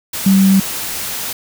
sine tone in noise, 193.1 Hz, G3, 26 cents flat, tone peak -7 dBFS, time 0.26-0.6 s, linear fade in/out 5 ms, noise white, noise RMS -23 dBFS, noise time 0.13-1.33 s, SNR +13 dB, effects none

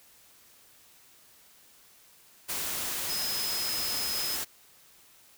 sine tone in noise, 5100 Hz, D#8, 42 cents sharp, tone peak -32 dBFS, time 3.08-4.37 s, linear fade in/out 20 ms, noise white, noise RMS -33 dBFS, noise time 2.48-4.45 s, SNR -2 dB, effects white hiss -58 dBFS RMS until 5.37 s

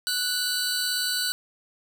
sawtooth tone cluster, 1482 / 4014 / 4524 Hz, F#6 / B7 / C#8, +2 / +27 / +34 cents, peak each -26 dBFS, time 0.07-1.32 s, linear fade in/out 0 ms, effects none

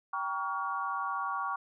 sine chord, G half-diminished seventh, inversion none, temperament just, 784 / 940.8 / 1128.9 / 1411.2 Hz, G5 / Bb5 / Db6 / F6, 0 / +16 / +31 / +18 cents, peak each -39 / -39 / -33 / -39 dBFS, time 0.13-1.56 s, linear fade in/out 5 ms, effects none

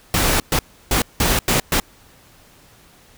pink noise bursts at uneven times, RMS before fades -17 dBFS, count 6, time 0.14-0.4 / 0.52-0.59 / 0.91-1.02 / 1.2-1.39 / 1.48-1.6 / 1.72-1.8 s, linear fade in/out 2 ms, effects pink hiss -50 dBFS RMS until 3.17 s

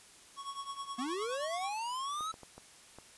square tone with tremolo, 1108.7 Hz, C#6, in tune, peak -37 dBFS, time 0.36-1.74 s, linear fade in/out 50 ms, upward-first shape triangle, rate 9.5 Hz, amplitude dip 85%
square linear sweep, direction up, 232 to 1318.5 Hz, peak -36 dBFS, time 0.98-2.32 s, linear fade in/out 10 ms
clicks, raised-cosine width 1 ms, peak -35 dBFS, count 5, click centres 2.208 / 2.341 / 2.433 / 2.58 / 2.986 s
effects white hiss -57 dBFS RMS until 3.17 s + resampled to 24000 Hz

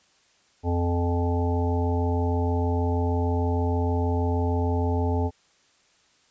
harmonic tone with a mistuned harmonic, 86.4 Hz, F2, 18 cents flat, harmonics 1 / 3 / 5 / 7 / 9 / 10, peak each -23 / -29 / -30 / -36 / -35 / -34 dBFS, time 0.63-5.31 s, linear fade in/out 50 ms, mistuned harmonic 7, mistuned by +17 cents, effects white hiss -62 dBFS RMS until 6.3 s + resampled to 16000 Hz

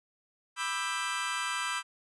25% pulse chord, E minor seventh, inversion second, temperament just, 988.9 / 1186.7 / 1318.5 / 1582.2 Hz, B5 / D6 / E6 / G6, +2 / +18 / 0 / +16 cents, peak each -33 / -35 / -32 / -32 dBFS, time 0.56-1.83 s, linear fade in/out 50 ms, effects resampled to 24000 Hz

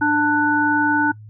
harmonic tone, 296.5 Hz, D4, 17 cents sharp, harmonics 1 / 3 / 5, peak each -19 / -20 / -18 dBFS, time 0.01-1.12 s, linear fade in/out 10 ms, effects noise-tail reverb RT60 0.1 s tail -23 dB re dry + added 107 Hz sine -37 dBFS peak until 1.29 s

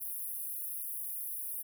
pink high-pass noise, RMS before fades -39 dBFS, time 0-1.63 s, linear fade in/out 20 ms, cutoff 10000 Hz, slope 96 dB/octave, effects none

